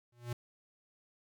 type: tone with exponential growth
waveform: square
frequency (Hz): 120.2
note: B2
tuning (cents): -46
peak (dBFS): -33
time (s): 0.12-0.33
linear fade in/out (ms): 5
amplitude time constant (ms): 45
effects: none